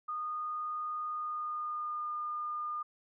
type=tone with pitch glide; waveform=sine; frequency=1229 to 1212.8 Hz; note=D#6 to D#6; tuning=-22 to -45 cents; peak=-34 dBFS; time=0.08-2.83 s; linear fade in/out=10 ms; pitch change=-23 cents; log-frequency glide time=1.08-2.12 s; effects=none